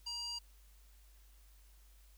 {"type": "tone with band-pass filter", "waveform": "square", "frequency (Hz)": 950, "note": "A#5", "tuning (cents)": 33, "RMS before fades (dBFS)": -42, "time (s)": [0.06, 0.39], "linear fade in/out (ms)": 10, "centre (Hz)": 5000, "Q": 4.9, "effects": ["added 50 Hz sine -59 dBFS peak until 2.17 s", "white hiss -69 dBFS RMS until 2.17 s"]}